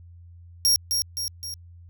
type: tone with echo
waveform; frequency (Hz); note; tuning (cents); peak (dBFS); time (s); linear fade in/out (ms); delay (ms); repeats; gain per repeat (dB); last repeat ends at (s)
sawtooth; 5588; F8; 0; -14; 0.65-0.76; 0; 260; 3; -5; 1.54
effects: added 86 Hz sine -44 dBFS peak until 1.89 s